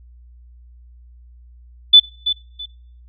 sine tone with echo, 3493 Hz, A7, 13 cents flat, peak -3 dBFS, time 1.93-2 s, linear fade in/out 10 ms, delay 330 ms, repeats 2, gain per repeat -12 dB, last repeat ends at 2.66 s, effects noise-tail reverb RT60 0.7 s tail -25 dB re dry + added 60 Hz sine -42 dBFS peak until 3.08 s

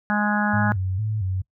harmonic tone, 208.4 Hz, G#3, 6 cents sharp, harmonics 1 / 3 / 4 / 5 / 6 / 7 / 8, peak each -22 / -33 / -26 / -33 / -32 / -27 / -27 dBFS, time 0.1-0.72 s, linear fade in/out 0 ms
sine tone with vibrato, 100.5 Hz, G2, 44 cents sharp, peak -22 dBFS, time 0.53-1.42 s, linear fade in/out 10 ms, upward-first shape square, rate 2.2 Hz, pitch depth 120 cents each way
effects noise-tail reverb RT60 0.1 s tail -22 dB re dry

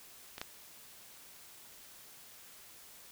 clicks, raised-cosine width 0.2 ms, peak -25 / -20 dBFS, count 2, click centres 0.381 / 0.415 s, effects white hiss -55 dBFS RMS until 3.11 s

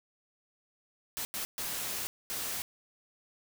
white noise bursts at uneven times, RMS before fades -36 dBFS, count 4, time 1.17-1.25 / 1.34-1.45 / 1.58-2.07 / 2.3-2.62 s, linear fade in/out 0 ms, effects none

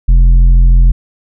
triangle tone with tanh clipping, 43.12 Hz, F1, 21 cents flat, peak -4 dBFS, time 0.08-0.92 s, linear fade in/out 10 ms, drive 11 dB, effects none

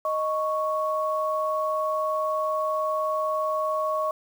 sine tone pair together, 622.2 / 1108.7 Hz, D#5 / C#6, 0 / 0 cents, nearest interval minor seventh, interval 1000 cents, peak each -26 dBFS, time 0.05-4.11 s, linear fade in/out 2 ms, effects 8-bit

